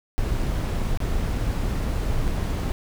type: noise with dropouts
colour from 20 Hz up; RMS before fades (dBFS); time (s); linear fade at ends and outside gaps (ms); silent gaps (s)
brown; -24; 0.18-2.72; 0; 0.974-1.003 / 2.279-2.283
effects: none